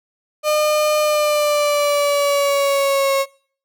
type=tone with pitch glide; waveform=35% pulse; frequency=606 to 546.2 Hz; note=D#5 to C#5; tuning=-46 to -26 cents; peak=-13 dBFS; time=0.43-3.26 s; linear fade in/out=50 ms; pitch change=-180 cents; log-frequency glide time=1-3.13 s; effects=noise-tail reverb RT60 0.5 s tail -24 dB re dry